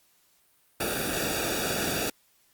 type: noise with comb filter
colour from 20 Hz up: pink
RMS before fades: -29 dBFS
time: 0.8-2.1 s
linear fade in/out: 5 ms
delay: 0.96 ms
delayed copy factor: -1
effects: white hiss -65 dBFS RMS until 2.53 s + Opus 48 kbps